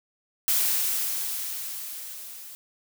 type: noise with level ramp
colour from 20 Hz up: blue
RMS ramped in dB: -22 to -43 dBFS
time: 0.48-2.55 s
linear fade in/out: 0 ms
effects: none